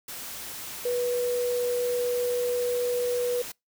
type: tone in noise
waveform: sine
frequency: 488.7 Hz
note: B4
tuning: 18 cents flat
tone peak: -24 dBFS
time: 0.85-3.42 s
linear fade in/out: 5 ms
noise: white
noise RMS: -38 dBFS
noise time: 0.08-3.52 s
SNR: +11 dB
effects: noise-tail reverb RT60 0.2 s tail -26 dB re dry